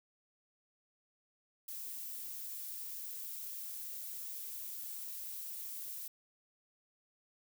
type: noise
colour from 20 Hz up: violet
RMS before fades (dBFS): -44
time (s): 1.68-6.08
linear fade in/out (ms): 5
effects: none

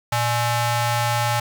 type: ring-modulated tone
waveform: sawtooth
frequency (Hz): 479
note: A#4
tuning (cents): +47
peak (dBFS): -12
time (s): 0.12-1.4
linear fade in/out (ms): 5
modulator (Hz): 362
effects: none

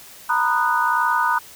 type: chord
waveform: sine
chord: B major seventh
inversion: third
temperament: just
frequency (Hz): 926 / 987.8 / 1234.7 / 1481.6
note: A#5 / B5 / D#6 / F#6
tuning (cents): -12 / 0 / -14 / +2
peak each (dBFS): -22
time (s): 0.29-1.39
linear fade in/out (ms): 10
effects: white hiss -43 dBFS RMS until 1.55 s

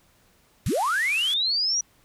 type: linear sweep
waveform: sine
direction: up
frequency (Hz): 53.3 to 5870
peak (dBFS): -21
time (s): 0.66-1.81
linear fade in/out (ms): 5
type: band-pass noise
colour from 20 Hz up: white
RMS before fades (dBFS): -39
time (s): 0.66-1.34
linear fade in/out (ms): 2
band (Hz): 1100 to 12000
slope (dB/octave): 96
effects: pink hiss -61 dBFS RMS until 2.04 s

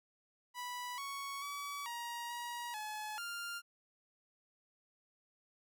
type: tone with pitch steps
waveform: sawtooth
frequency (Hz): 984 / 1112 / 1141 / 946 / 955 / 853 / 1398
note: B5 / C#6 / C#6 / A#5 / A#5 / G#5 / F6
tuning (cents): -7 / +5 / +50 / +25 / +42 / +46 / +1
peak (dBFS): -37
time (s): 0.54-3.62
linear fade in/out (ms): 50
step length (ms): 440
effects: none

